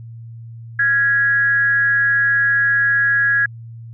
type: tone with amplitude modulation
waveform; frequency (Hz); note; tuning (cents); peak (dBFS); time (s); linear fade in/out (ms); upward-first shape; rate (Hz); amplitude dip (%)
sine; 1661.2; G#6; 0; -10; 0.79-3.46; 5; sine; 265; 55
effects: added 115 Hz sine -32 dBFS peak until 3.93 s